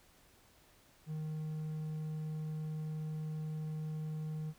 triangle tone, 155.3 Hz, D#3, 3 cents flat, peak -35 dBFS, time 1.06-4.54 s, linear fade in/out 50 ms, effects pink hiss -65 dBFS RMS until 4.58 s

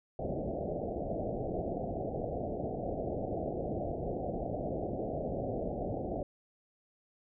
white low-pass noise, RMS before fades -36 dBFS, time 0.19-6.23 s, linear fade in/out 2 ms, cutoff 740 Hz, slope 96 dB/octave, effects none

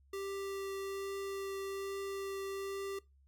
square tone with vibrato, 392 Hz, G4, in tune, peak -39 dBFS, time 0.13-2.99 s, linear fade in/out 5 ms, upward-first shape triangle, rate 1.2 Hz, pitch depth 8 cents each way, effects noise-tail reverb RT60 0.2 s tail -20 dB re dry + added 68 Hz sine -63 dBFS peak until 3.27 s

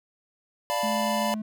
square chord, B half-diminished seventh, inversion first, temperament equal, 587.3 / 698.5 / 880 / 987.8 Hz, D5 / F5 / A5 / B5, 0 / 0 / 0 / 0 cents, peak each -30 / -32 / -34 / -30 dBFS, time 0.7-1.34 s, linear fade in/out 0 ms
triangle tone, 215.3 Hz, A3, 37 cents flat, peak -27 dBFS, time 0.83-1.42 s, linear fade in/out 5 ms
effects none

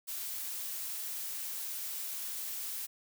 blue noise, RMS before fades -39 dBFS, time 0.07-2.87 s, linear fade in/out 20 ms, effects none

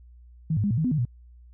sine tone with pitch steps, 158.3 / 104.7 / 203.8 / 114.9 / 158.2 / 250.8 / 153.1 / 121.1 Hz, D#3 / G#2 / G#3 / A#2 / D#3 / B3 / D#3 / B2, +30 / +15 / -32 / -25 / +29 / +27 / -28 / -34 cents, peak -21 dBFS, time 0.5-1.052 s, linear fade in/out 5 ms, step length 69 ms, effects added 60 Hz sine -47 dBFS peak until 1.53 s

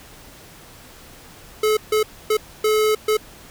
square tone bursts at uneven times, 430 Hz, A4, 40 cents flat, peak -16 dBFS, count 5, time 1.63-1.77 / 1.92-2.03 / 2.3-2.37 / 2.64-2.95 / 3.08-3.17 s, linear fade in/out 5 ms, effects pink hiss -44 dBFS RMS until 3.5 s

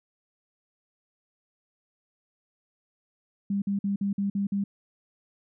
sine tone bursts, 199.5 Hz, G3, 31 cents sharp, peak -24 dBFS, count 7, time 3.5-4.64 s, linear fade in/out 5 ms, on 120 ms, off 50 ms, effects none

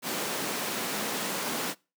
pink high-pass noise, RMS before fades -32 dBFS, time 0.02-1.75 s, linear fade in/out 50 ms, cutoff 190 Hz, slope 24 dB/octave, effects noise-tail reverb RT60 0.3 s tail -24 dB re dry

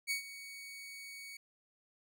sawtooth tone with ADSR envelope, 2238 Hz, C#7, 16 cents sharp, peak -28 dBFS, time 0.07-1.37 s, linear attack 37 ms, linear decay 110 ms, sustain -15 dB, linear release 4 ms, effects none

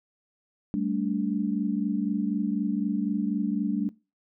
sine chord, G suspended second, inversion none, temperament equal with one note detuned, 196 / 220 / 289.1 Hz, G3 / A3 / D4, 0 / 0 / -27 cents, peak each -29 dBFS, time 0.74-3.89 s, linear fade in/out 0 ms, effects noise-tail reverb RT60 0.3 s tail -22 dB re dry

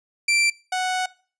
sawtooth tone pair in turn, 2349 / 739.9 Hz, D7 / F#5, 0 / 0 cents, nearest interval octave + minor sixth, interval 2000 cents, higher first, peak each -14 / -18 dBFS, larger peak first, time 0.28-0.5 / 0.72-1.06 s, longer second, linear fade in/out 5 ms, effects noise-tail reverb RT60 0.4 s tail -21 dB re dry + resampled to 22050 Hz

